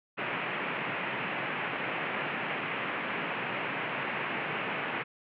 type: band-pass noise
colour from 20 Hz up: white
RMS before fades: -34 dBFS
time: 0.17-5.04 s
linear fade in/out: 20 ms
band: 120 to 2700 Hz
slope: 48 dB/octave
effects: none